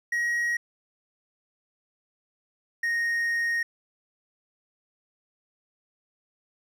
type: tone pair in turn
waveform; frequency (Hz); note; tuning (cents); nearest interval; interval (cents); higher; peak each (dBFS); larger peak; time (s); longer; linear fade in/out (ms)
triangle; 1896 / 1862.4; A#6 / A#6; +29 / -2; unison; 31; first; -22 / -22; neither; 0.12-0.57 / 2.83-3.63; second; 5
effects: none